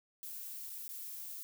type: noise with dropouts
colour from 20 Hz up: violet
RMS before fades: -45 dBFS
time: 0.23-1.43 s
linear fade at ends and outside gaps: 0 ms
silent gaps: 0.697-0.701 / 0.879-0.89 s
effects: none